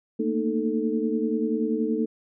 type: tone cluster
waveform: sine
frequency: 223.8 / 234.2 / 308 / 440.4 Hz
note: A3 / A#3 / D#4 / A4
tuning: +30 / +8 / -17 / +2 cents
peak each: -28 dBFS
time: 0.19-2.06 s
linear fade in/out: 10 ms
effects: none